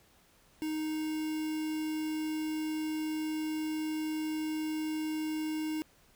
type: tone with quantisation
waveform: triangle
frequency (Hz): 311.1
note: D#4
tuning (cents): 0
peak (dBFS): -30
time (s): 0.62-5.82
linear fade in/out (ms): 0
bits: 7
effects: pink hiss -64 dBFS RMS until 6.15 s